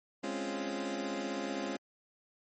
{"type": "chord", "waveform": "25% pulse", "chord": "Db major seventh", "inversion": "second", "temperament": "equal with one note detuned", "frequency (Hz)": [207.7, 261.6, 277.2, 347.4], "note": ["Ab3", "C4", "Db4", "F4"], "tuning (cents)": [0, 0, 0, -9], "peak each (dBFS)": [-37, -38, -35, -37], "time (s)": [0.23, 1.77], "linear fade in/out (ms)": 10, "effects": ["MP3 32 kbps"]}